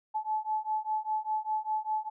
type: beating tone pair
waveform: sine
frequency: 861 / 866 Hz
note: A5 / A5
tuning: -38 / -28 cents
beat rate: 5 Hz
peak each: -32 / -32 dBFS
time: 0.14-2.1 s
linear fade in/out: 20 ms
effects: none